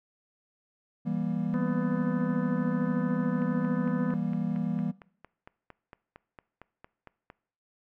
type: chord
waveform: triangle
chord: E diminished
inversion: none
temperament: equal with one note detuned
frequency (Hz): 164.81 / 196 / 237.2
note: E3 / G3 / Bb3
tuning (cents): 0 / 0 / +30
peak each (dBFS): -30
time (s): 1.05-4.92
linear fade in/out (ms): 20
type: harmonic tone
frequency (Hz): 250.6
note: B3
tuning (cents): +25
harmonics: 1 / 2 / 4 / 5 / 6 / 7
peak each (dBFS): -31 / -37 / -43 / -45 / -47 / -48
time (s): 1.54-4.14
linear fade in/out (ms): 0
type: click train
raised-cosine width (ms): 0.5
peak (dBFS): -31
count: 18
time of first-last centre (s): 3.42-7.301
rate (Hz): 4.38
effects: noise-tail reverb RT60 0.6 s tail -21 dB re dry